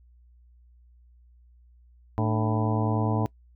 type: harmonic tone with a mistuned harmonic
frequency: 110 Hz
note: A2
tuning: in tune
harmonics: 1 / 2 / 3 / 4 / 5 / 6 / 7 / 8 / 9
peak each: -25 / -30 / -31 / -34 / -38 / -35 / -35 / -37 / -36 dBFS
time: 2.18-3.26 s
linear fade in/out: 0 ms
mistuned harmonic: 3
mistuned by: -150 cents
effects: noise-tail reverb RT60 0.1 s tail -23 dB re dry + added 60 Hz sine -53 dBFS peak until 3.55 s